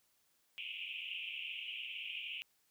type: band-pass noise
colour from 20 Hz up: pink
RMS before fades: -44 dBFS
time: 0.58-2.42 s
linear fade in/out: 0 ms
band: 2400 to 3100 Hz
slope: 96 dB/octave
effects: white hiss -75 dBFS RMS until 2.7 s